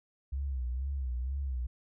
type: tone with vibrato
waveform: sine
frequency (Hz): 65.2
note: C2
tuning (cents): -5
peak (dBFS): -31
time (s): 0.32-1.67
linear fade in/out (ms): 10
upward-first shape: sine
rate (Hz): 2.1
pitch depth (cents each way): 120
effects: none